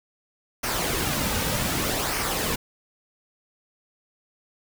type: noise with flanger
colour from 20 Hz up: pink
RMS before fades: -26 dBFS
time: 0.63-2.56 s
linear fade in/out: 10 ms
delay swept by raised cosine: 0.26 to 2.96 ms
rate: 0.65 Hz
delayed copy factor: -0.5
effects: none